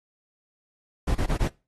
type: noise bursts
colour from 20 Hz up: brown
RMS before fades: -23 dBFS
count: 4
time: 1.07-1.482 s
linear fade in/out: 10 ms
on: 82 ms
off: 28 ms
effects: noise-tail reverb RT60 0.3 s tail -22 dB re dry + AAC 32 kbps